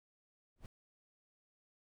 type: noise with exponential growth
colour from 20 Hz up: brown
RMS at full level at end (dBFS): -43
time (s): 0.56-0.66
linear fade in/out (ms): 1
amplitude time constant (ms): 21
effects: none